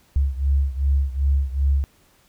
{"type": "beating tone pair", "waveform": "sine", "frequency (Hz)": [68.3, 70.9], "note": ["C#2", "C#2"], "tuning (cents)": [-25, 40], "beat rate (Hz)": 2.6, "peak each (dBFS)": [-19, -22], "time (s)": [0.16, 1.84], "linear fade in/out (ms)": 0, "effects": ["pink hiss -58 dBFS RMS until 2.28 s"]}